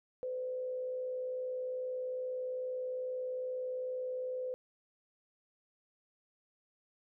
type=tone with frequency modulation; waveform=sine; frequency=508 Hz; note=B4; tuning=49 cents sharp; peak=-35 dBFS; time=0.23-4.54 s; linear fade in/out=0 ms; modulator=62.4 Hz; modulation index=0.28; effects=none